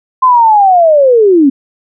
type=linear sweep; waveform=sine; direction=down; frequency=1046.5 to 259.2 Hz; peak=-3 dBFS; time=0.22-1.5 s; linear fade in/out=10 ms; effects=none